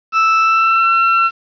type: tone with pitch glide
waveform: 35% pulse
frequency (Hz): 1318.5 to 1351.7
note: E6 to E6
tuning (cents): 0 to +43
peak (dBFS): -8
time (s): 0.12-1.31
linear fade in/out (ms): 50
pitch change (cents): +43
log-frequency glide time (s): 0.4-0.92
effects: resampled to 11025 Hz + 7-bit